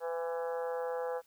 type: harmonic tone with a mistuned harmonic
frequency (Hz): 167.5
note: E3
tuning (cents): +28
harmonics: 3 / 4 / 5 / 6 / 7 / 8 / 9 / 10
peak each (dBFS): -34 / -46 / -41 / -48 / -50 / -50 / -53 / -52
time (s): 0-1.22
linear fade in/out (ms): 50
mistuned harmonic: 5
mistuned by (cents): -23
effects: white hiss -68 dBFS RMS until 1.26 s